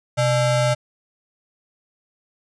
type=ring-modulated tone; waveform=square; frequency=365.5 Hz; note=F#4; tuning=21 cents flat; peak=-14 dBFS; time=0.17-0.75 s; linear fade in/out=20 ms; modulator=238 Hz; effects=resampled to 22050 Hz